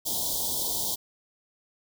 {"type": "band-stop noise", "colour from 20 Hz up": "white", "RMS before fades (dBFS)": -29, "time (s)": [0.05, 0.96], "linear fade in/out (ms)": 20, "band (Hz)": [1000, 3200], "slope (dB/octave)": 96, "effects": []}